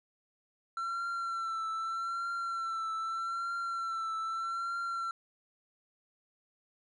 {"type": "tone with vibrato", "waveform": "triangle", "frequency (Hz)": 1350, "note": "E6", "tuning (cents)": 41, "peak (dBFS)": -31, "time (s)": [0.77, 5.11], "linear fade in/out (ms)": 2, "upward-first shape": "triangle", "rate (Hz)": 0.81, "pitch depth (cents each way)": 41, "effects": ["resampled to 24000 Hz"]}